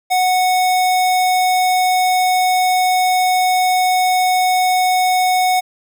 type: tone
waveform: square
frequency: 737 Hz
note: F#5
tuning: 7 cents flat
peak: -13 dBFS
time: 0.1-5.61 s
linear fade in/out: 20 ms
effects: none